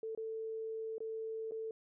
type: tone with dropouts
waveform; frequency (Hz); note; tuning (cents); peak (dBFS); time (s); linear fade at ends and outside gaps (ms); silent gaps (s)
sine; 444.2; A4; +16; -38; 0.03-1.71; 2; 0.15-0.175 / 0.982-1.004 / 1.511-1.519
effects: none